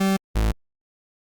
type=tone pair in turn; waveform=40% pulse; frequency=193.4 / 53.93 Hz; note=G3 / A1; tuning=-23 / -34 cents; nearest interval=octave + minor seventh; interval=2211 cents; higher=first; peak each=-17 dBFS; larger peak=neither; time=0-0.17 / 0.35-0.52 s; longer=neither; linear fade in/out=10 ms; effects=Opus 48 kbps